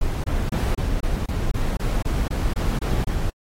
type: noise bursts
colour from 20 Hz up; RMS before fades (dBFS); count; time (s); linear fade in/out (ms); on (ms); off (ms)
brown; -22; 13; 0.01-3.3; 5; 230; 25
effects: AAC 48 kbps